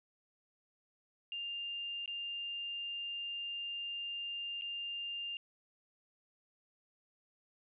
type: tone with dropouts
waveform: sine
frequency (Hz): 2800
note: F7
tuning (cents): +4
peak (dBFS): -38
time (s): 1.32-5.37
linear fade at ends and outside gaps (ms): 1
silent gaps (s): 2.059-2.077 / 4.612-4.62
effects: none